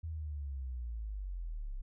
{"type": "linear sweep", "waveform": "sine", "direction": "down", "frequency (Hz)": [82.41, 31.21], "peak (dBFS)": -37, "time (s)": [0.03, 1.82], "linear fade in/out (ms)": 10, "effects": []}